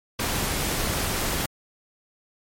pink noise, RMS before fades -26 dBFS, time 0.19-1.46 s, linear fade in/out 5 ms, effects MP3 64 kbps

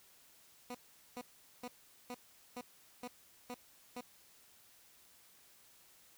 15% pulse tone bursts, 246.1 Hz, B3, 6 cents flat, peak -36 dBFS, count 8, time 0.7-4.008 s, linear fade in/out 2 ms, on 46 ms, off 420 ms, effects white hiss -64 dBFS RMS until 6.17 s

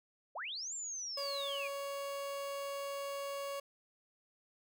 sine linear two-way sweep, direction up then down, 466.4 to 7450 to 2306 Hz, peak -39 dBFS, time 0.35-1.68 s, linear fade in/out 10 ms, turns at 0.74 s
30% pulse tone, 559 Hz, C#5, 14 cents sharp, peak -36 dBFS, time 1.17-3.6 s, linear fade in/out 5 ms
effects none

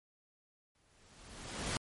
pink noise with exponential growth, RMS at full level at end -34 dBFS, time 0.75-1.77 s, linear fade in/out 1 ms, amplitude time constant 220 ms, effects MP3 48 kbps

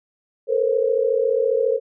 sine tone cluster, 444.3 / 478.5 / 532 Hz, A4 / A#4 / C5, +17 / +45 / +29 cents, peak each -21 dBFS, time 0.47-1.8 s, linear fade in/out 50 ms, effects none

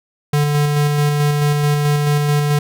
square tone with tremolo, 146.83 Hz, D3, in tune, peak -13 dBFS, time 0.33-2.59 s, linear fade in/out 5 ms, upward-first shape square, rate 4.6 Hz, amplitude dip 25%, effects none

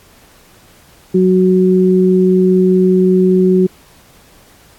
sine tone pair together, 185 / 370 Hz, F#3 / F#4, 0 / 0 cents, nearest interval octave, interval 1200 cents, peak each -10 dBFS, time 1.14-3.67 s, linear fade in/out 10 ms, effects pink hiss -46 dBFS RMS until 4.78 s + AAC 64 kbps

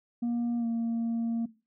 sine tone with pitch glide, 237.2 to 230.7 Hz, A#3 to A#3, +30 to -18 cents, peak -24 dBFS, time 0.22-1.46 s, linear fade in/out 10 ms, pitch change -48 cents, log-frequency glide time 0.58-0.66 s, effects noise-tail reverb RT60 0.3 s tail -19 dB re dry + tanh soft clip ceiling -26 dBFS

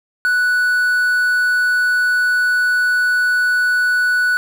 triangle tone with quantisation, 1480 Hz, F#6, in tune, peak -11 dBFS, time 0.25-4.37 s, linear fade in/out 0 ms, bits 6, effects none

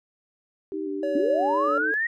sine tone with pitch glide, 390 to 440.3 Hz, G4 to A4, -9 to +1 cents, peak -30 dBFS, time 0.72-1.94 s, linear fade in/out 0 ms, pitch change +210 cents, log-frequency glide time 1.48-1.74 s
sine tone with vibrato, 303.6 Hz, D#4, 42 cents flat, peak -30 dBFS, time 0.73-1.92 s, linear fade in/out 10 ms, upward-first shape square, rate 3.7 Hz, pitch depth 52 cents each way
triangle tone, 567 Hz, C#5, 39 cents sharp, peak -23 dBFS, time 1.03-1.78 s, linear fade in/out 2 ms
sine linear sweep, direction up, 261.3 to 1904 Hz, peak -22 dBFS, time 1.15-2.07 s, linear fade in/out 5 ms
effects none

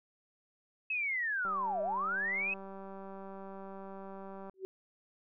sine linear two-way sweep, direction down then up, 2606 to 587.3 to 2606 Hz, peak -31 dBFS, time 0.9-2.54 s, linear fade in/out 5 ms, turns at 1.82 s
click train, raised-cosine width 1 ms, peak -34 dBFS, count 592, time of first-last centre 1.45-4.496 s, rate 194 Hz
sine tone with exponential growth, 380 Hz, F#4, 46 cents sharp, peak -33 dBFS, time 4.54-4.65 s, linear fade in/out 0 ms, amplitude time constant 23 ms
effects none

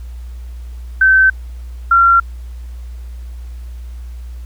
sine tone pair in turn, 1540 / 1372 Hz, G6 / F6, -31 / -31 cents, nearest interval major second, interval 200 cents, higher first, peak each -6 dBFS, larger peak neither, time 1.01-1.3 / 1.91-2.2 s, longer neither, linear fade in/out 5 ms, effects added 60 Hz sine -26 dBFS peak until 4.45 s + pink hiss -50 dBFS RMS until 4.45 s

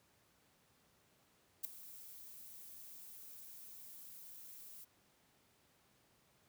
violet noise with ADSR envelope, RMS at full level -36 dBFS, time 1.63-4.85 s, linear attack 19 ms, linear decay 3 ms, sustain -18 dB, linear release 15 ms, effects pink hiss -72 dBFS RMS until 6.48 s + high-pass 80 Hz 12 dB/octave

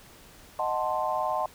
sine chord, D# diminished seventh, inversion none, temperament equal, 622.3 / 740 / 880 / 1046.5 Hz, D#5 / F#5 / A5 / C6, 0 / 0 / 0 / 0 cents, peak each -31 dBFS, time 0.59-1.46 s, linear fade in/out 2 ms, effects pink hiss -52 dBFS RMS until 1.54 s

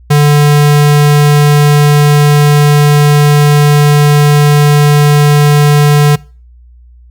square tone, 146.83 Hz, D3, in tune, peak -4 dBFS, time 0.1-6.16 s, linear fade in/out 10 ms, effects noise-tail reverb RT60 0.4 s tail -24 dB re dry + added 60 Hz sine -35 dBFS peak until 7.1 s

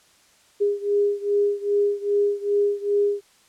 sine beating tone pair, 406.9 / 409.4 Hz, G#4 / G#4, -35 / -25 cents, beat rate 2.5 Hz, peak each -21 / -23 dBFS, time 0.6-3.21 s, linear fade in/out 20 ms, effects white hiss -57 dBFS RMS until 3.48 s + low-pass 9000 Hz 12 dB/octave

